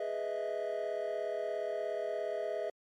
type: chord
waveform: triangle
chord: E major seventh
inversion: first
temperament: equal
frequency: 415.3 / 493.9 / 622.3 / 659.3 Hz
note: G#4 / B4 / D#5 / E5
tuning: 0 / 0 / 0 / 0 cents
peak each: -37 / -39 / -35 / -35 dBFS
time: 0-2.7 s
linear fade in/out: 5 ms
effects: tanh soft clip ceiling -25 dBFS + MP3 64 kbps